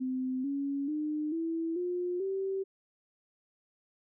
sine tone with pitch steps, 257.8 / 279.5 / 303.1 / 328.6 / 356.3 / 386.3 Hz, C4 / C#4 / D#4 / E4 / F4 / G4, -26 / +14 / -45 / -5 / +35 / -25 cents, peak -30 dBFS, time 0-2.64 s, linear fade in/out 20 ms, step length 440 ms, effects none

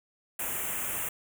white band-stop noise, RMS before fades -33 dBFS, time 0.39-1.09 s, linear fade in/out 5 ms, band 3000 to 6900 Hz, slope 48 dB/octave, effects none

